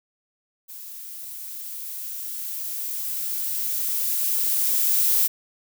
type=noise with level ramp; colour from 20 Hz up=violet; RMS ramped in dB=-39 to -19 dBFS; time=0.68-5.28 s; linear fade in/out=20 ms; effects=none